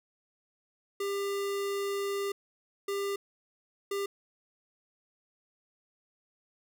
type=tone bursts at uneven times; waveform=square; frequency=399 Hz; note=G4; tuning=31 cents sharp; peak=-31 dBFS; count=3; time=1-2.32 / 2.88-3.16 / 3.91-4.06 s; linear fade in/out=5 ms; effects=none